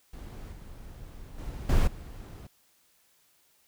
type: noise with level steps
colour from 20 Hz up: brown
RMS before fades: -41 / -45 / -38 / -23 / -42 dBFS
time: 0.13-2.47 s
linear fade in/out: 5 ms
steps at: 0.52 / 1.38 / 1.69 / 1.87 s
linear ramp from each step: 5 ms
effects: white hiss -66 dBFS RMS until 3.67 s

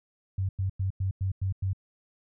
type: tone bursts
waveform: sine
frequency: 95.6 Hz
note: G2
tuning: 43 cents flat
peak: -25 dBFS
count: 7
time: 0.38-1.732 s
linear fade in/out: 5 ms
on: 110 ms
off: 97 ms
effects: none

